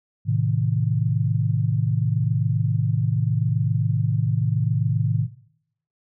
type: chord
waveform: sine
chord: A diminished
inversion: none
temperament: equal with one note detuned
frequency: 110 / 130.81 / 157.92 Hz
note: A2 / C3 / Eb3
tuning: 0 / 0 / +26 cents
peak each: -21 / -23 / -24 dBFS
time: 0.25-5.28 s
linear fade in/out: 50 ms
effects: noise-tail reverb RT60 0.7 s tail -18 dB re dry